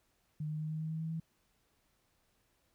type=tone with pitch steps; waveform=sine; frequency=152.3 / 153.71 / 155.14 / 156.58 / 158.04 / 159.5 / 160.98 / 162.48 Hz; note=D#3 / D#3 / D#3 / D#3 / D#3 / D#3 / E3 / E3; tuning=-37 / -21 / -5 / +11 / +27 / +43 / -41 / -25 cents; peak=-35 dBFS; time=0.4-1.2 s; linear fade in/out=5 ms; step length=100 ms; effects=pink hiss -75 dBFS RMS until 2.74 s